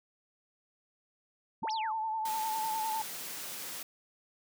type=exponential two-way sweep; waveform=sine; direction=up then down; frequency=141.7 to 5850 to 960 Hz; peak=-39 dBFS; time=1.62-1.93 s; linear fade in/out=5 ms; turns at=1.71 s
type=tone with vibrato; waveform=sine; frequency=880 Hz; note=A5; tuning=in tune; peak=-31 dBFS; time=1.63-3.02 s; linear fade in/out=5 ms; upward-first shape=sine; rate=9.9 Hz; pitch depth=39 cents each way
type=high-pass noise; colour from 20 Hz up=white; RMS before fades=-41 dBFS; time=2.25-3.83 s; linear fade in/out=5 ms; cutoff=130 Hz; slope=24 dB/octave
effects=none